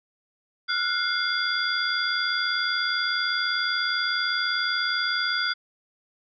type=tone cluster; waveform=sine; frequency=1382 / 1462 / 2115 / 3428 / 4773 Hz; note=F6 / F#6 / C7 / A7 / D8; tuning=-19 / -21 / +18 / -46 / +27 cents; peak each=-30 / -27 / -34 / -30 / -29 dBFS; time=0.68-5.54 s; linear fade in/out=20 ms; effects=none